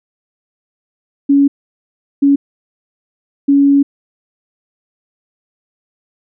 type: tone bursts at uneven times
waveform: sine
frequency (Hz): 280.6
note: C#4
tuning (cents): +21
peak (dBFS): -6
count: 3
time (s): 1.29-1.48 / 2.22-2.36 / 3.48-3.83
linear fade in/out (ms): 10
effects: none